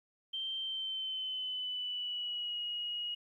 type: tone with pitch glide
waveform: sine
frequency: 3136 to 2892 Hz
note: G7 to F#7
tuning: 0 to -40 cents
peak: -35 dBFS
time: 0.33-3.15 s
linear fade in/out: 10 ms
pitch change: -140 cents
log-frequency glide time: 0.58-2.59 s
effects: 12-bit